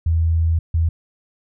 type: tone pair in turn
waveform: sine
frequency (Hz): 82 / 82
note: E2 / E2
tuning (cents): -9 / -9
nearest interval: unison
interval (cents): 0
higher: neither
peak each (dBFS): -14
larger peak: neither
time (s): 0.06-0.59 / 0.74-0.89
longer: first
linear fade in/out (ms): 5
effects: none